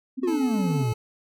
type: tone with tremolo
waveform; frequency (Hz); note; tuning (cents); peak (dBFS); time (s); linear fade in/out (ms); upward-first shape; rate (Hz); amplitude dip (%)
sine; 259.9; C4; -11; -24; 0.17-0.84; 20; sine; 19; 95
type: exponential sweep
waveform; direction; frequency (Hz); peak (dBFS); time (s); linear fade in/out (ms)
triangle; down; 378 to 110; -20; 0.23-0.93; 5
type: tone with vibrato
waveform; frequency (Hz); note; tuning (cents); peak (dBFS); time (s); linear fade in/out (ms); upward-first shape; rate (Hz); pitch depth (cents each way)
25% pulse; 431.9; A4; -32; -28; 0.27-0.94; 10; sine; 4.6; 10
effects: none